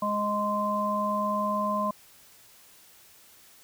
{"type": "harmonic tone", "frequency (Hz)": 207.7, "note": "G#3", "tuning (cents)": 0, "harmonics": [1, 3, 5], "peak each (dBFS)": [-31, -31, -27], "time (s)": [0.02, 1.91], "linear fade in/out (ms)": 5, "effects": ["white hiss -55 dBFS RMS until 3.63 s"]}